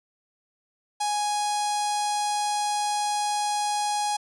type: tone with notch filter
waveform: sawtooth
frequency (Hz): 830.6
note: G#5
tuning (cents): 0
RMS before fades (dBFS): -26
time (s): 1-4.17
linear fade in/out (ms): 10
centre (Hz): 1900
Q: 0.62
effects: resampled to 24000 Hz